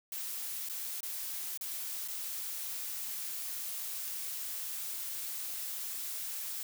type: noise with dropouts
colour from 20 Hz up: blue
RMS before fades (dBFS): -39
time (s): 0.12-6.63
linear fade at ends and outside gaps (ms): 2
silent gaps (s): 0.688-0.696 / 1.006-1.03 / 1.575-1.61 / 2.078-2.083
effects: none